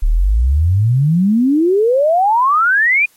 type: exponential sweep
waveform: sine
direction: up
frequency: 34.46 to 2482 Hz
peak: -9 dBFS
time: 0.02-3.06 s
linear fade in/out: 10 ms
effects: white hiss -52 dBFS RMS until 3.16 s + MP3 64 kbps